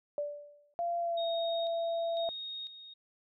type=tone with exponential decay; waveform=sine; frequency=584 Hz; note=D5; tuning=10 cents flat; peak=-29 dBFS; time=0.18-0.74 s; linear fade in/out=1 ms; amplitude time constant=120 ms
type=tone with pitch glide; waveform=sine; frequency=688 to 670 Hz; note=F5 to E5; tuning=-26 to +28 cents; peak=-30 dBFS; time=0.79-2.29 s; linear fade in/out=0 ms; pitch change=-46 cents; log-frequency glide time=0.99-1.26 s
type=tone with tremolo; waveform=sine; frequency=3729 Hz; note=A#7; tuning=in tune; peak=-38 dBFS; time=1.17-2.94 s; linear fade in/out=10 ms; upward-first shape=square; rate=1 Hz; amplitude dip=65%
effects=none